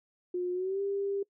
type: tone with pitch glide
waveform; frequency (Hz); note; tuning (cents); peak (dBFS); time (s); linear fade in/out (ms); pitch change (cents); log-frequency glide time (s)
sine; 358.5 to 397.8; F4 to G4; +45 to +25; -29; 0.34-1.23; 5; +180; 0.53-0.81
effects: noise-tail reverb RT60 0.1 s tail -23 dB re dry